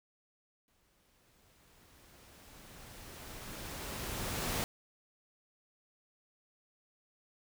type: noise with exponential growth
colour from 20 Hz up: pink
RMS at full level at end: -34 dBFS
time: 0.68-4.64 s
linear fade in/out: 0 ms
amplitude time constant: 860 ms
effects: none